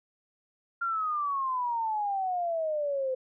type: exponential sweep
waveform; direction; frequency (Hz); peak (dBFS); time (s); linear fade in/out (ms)
sine; down; 1398 to 511; -27; 0.81-3.15; 10
effects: none